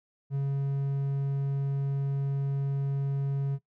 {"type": "tone", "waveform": "triangle", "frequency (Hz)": 138.59, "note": "C#3", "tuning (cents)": 0, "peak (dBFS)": -24, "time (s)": [0.3, 3.59], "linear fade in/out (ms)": 50, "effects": ["noise-tail reverb RT60 0.1 s tail -19 dB re dry"]}